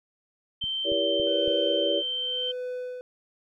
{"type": "tone", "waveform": "sine", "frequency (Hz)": 3116, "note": "G7", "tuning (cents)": -11, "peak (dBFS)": -27, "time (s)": [0.61, 2.52], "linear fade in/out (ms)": 10}
{"type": "click train", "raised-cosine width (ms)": 5, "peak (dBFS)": -30, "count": 4, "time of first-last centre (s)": [0.64, 1.478], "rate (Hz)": 3.58}
{"type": "chord", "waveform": "sine", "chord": "E diminished seventh", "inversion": "none", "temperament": "just", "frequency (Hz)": [329.6, 395.6, 474.7, 569.6], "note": ["E4", "G4", "Bb4", "Db5"], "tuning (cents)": [0, 16, 31, 47], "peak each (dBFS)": [-31, -31, -31, -26], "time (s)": [0.84, 2.03], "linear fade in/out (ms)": 50}
{"type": "tone with tremolo", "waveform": "triangle", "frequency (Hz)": 500, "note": "B4", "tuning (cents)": 21, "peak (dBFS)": -28, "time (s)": [1.27, 3.01], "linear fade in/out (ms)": 0, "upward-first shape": "sine", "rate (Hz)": 0.89, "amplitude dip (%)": 80}
{"effects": []}